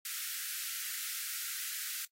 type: high-pass noise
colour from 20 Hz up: white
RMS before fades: -39 dBFS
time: 0.05-2.05 s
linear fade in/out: 2 ms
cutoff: 1300 Hz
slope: 96 dB/octave
effects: noise-tail reverb RT60 0.1 s tail -20 dB re dry + AAC 48 kbps